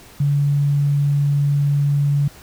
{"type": "tone", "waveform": "sine", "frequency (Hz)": 143.1, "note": "D3", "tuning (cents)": -45, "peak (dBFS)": -14, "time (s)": [0.2, 2.28], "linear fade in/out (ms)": 5, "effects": ["pink hiss -44 dBFS RMS until 2.42 s"]}